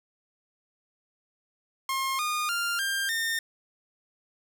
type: tone with pitch steps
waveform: sawtooth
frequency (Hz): 1070 / 1222 / 1395.7 / 1594 / 1820.4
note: C6 / D#6 / F6 / G6 / A#6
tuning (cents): +38 / -32 / -2 / +28 / -42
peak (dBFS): -23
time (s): 1.89-3.39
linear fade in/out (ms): 2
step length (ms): 300
effects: none